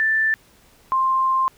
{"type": "tone pair in turn", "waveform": "sine", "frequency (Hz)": [1767, 1052.5], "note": ["A6", "C6"], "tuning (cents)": [7, 10], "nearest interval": "major sixth", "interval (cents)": 897, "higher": "first", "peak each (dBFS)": -16, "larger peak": "neither", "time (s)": [[0, 0.34], [0.92, 1.48]], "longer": "second", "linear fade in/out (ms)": 0, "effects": ["pink hiss -54 dBFS RMS until 1.57 s"]}